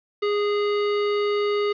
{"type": "tone", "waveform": "square", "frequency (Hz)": 412.4, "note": "G#4", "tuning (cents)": -12, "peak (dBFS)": -21, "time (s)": [0.22, 1.73], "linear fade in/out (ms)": 10, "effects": ["resampled to 11025 Hz", "8-bit"]}